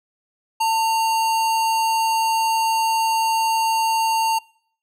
sine tone with sample-and-hold, 897 Hz, A5, 33 cents sharp, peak -16 dBFS, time 0.6-4.39 s, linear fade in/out 10 ms, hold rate 3675 Hz, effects noise-tail reverb RT60 0.6 s tail -25 dB re dry + low-pass 12000 Hz 12 dB/octave

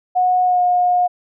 sine tone with pitch glide, 730 to 717.5 Hz, F#5 to F5, -24 to +47 cents, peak -12 dBFS, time 0.15-1.08 s, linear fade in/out 20 ms, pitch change -29 cents, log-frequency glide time 0.44-0.62 s, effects none

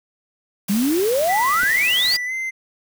white noise, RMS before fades -29 dBFS, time 0.68-2.17 s, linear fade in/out 5 ms
sine exponential sweep, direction up, 189.4 to 4978 Hz, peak -16 dBFS, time 0.69-2.17 s, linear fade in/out 10 ms
triangle tone with pitch glide, 1975.5 to 2073 Hz, B6 to C7, 0 to -17 cents, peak -21 dBFS, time 1.28-2.51 s, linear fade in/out 20 ms, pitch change +83 cents, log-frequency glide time 2.25-2.33 s
clicks, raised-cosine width 2 ms, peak -23 dBFS, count 2, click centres 1.632 / 1.636 s
effects none

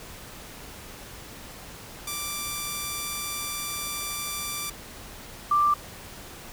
5% pulse / sine tone pair in turn, 1174.7 / 1179.3 Hz, D6 / D6, 0 / +7 cents, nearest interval unison, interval 7 cents, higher second, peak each -18 dBFS, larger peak neither, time 2.07-4.7 / 5.51-5.74 s, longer first, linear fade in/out 5 ms, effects pink hiss -43 dBFS RMS until 6.52 s

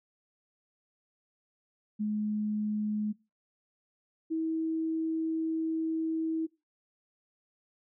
sine tone pair in turn, 211.4 / 322.1 Hz, G#3 / E4, +31 / -40 cents, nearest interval perfect fifth, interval 729 cents, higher second, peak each -28 dBFS, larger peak neither, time 1.99-3.13 / 4.3-6.47 s, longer second, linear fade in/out 20 ms, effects noise-tail reverb RT60 0.3 s tail -24 dB re dry

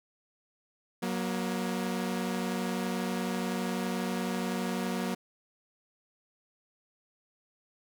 sawtooth tone pair together, 185 / 237 Hz, F#3 / A#3, 0 / +29 cents, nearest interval major third, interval 429 cents, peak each -29 / -29 dBFS, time 1.02-5.15 s, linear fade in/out 10 ms, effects none

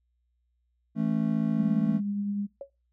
triangle chord, A major, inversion second, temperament just, 165 / 220 / 275 Hz, E3 / A3 / C#4, +2 / 0 / -14 cents, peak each -28 / -24 / -30 dBFS, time 0.95-2.01 s, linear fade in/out 50 ms
sine tone with tremolo, 202.8 Hz, G#3, 41 cents flat, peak -26 dBFS, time 1.57-2.47 s, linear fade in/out 20 ms, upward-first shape triangle, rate 10 Hz, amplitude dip 30%
sine tone with exponential decay, 554.4 Hz, C#5, in tune, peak -31 dBFS, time 2.61-2.7 s, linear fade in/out 2 ms, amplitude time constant 19 ms
effects noise-tail reverb RT60 0.3 s tail -26 dB re dry + added 60 Hz sine -70 dBFS peak until 2.92 s

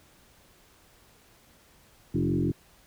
sine tone with frequency modulation, 227.9 Hz, A#3, 39 cents flat, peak -23 dBFS, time 2.14-2.52 s, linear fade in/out 10 ms, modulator 45 Hz, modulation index 2.9, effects pink hiss -59 dBFS RMS until 2.86 s

